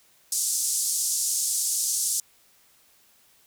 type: band-pass noise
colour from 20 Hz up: white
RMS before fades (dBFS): -26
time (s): 0.32-2.2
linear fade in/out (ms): 2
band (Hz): 5700 to 9900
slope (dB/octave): 24
effects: white hiss -60 dBFS RMS until 3.46 s